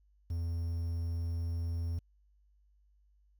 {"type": "tone with quantisation", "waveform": "triangle", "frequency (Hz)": 84.2, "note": "E2", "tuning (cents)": 37, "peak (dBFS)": -30, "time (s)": [0.3, 1.99], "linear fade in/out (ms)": 5, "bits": 10, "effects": ["added 50 Hz sine -64 dBFS peak until 3.39 s"]}